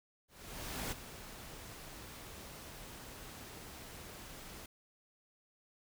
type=noise with ADSR envelope; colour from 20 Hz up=pink; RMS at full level=-39 dBFS; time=0.28-4.66 s; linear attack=640 ms; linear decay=14 ms; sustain=-11 dB; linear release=4 ms; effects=none